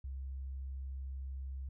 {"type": "tone", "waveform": "sine", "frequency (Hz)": 66.7, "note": "C2", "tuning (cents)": 34, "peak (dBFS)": -39, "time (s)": [0.04, 1.69], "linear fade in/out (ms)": 5, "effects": []}